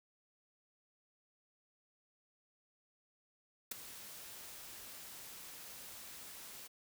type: noise with ADSR envelope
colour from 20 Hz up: white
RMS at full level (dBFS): -37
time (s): 3.71-6.68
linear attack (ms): 7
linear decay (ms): 10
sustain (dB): -14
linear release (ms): 18
effects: none